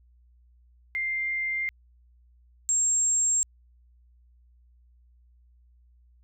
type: tone pair in turn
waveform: sine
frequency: 2099 / 7480 Hz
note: C7 / A#8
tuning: +5 / +5 cents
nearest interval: octave + minor seventh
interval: 2200 cents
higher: second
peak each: -26 / -21 dBFS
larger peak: second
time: 0.95-1.69 / 2.69-3.43 s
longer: neither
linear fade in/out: 0 ms
effects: added 60 Hz sine -56 dBFS peak until 6.23 s